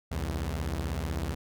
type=beating tone pair; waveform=sawtooth; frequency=66.3 / 82.3 Hz; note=C2 / E2; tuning=+23 / -2 cents; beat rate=16 Hz; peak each=-29 dBFS; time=0.11-1.35 s; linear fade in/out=10 ms; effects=none